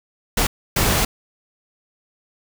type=noise bursts at uneven times; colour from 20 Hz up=pink; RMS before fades=-18 dBFS; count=2; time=0.37-0.47 / 0.76-1.05 s; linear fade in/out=5 ms; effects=none